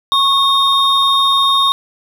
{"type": "tone pair together", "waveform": "triangle", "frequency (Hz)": [1097, 3690], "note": ["C#6", "A#7"], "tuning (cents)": [-18, -18], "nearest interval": "octave + major sixth", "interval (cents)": 2100, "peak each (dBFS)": -11, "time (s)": [0.12, 1.72], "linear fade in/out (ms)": 0, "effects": []}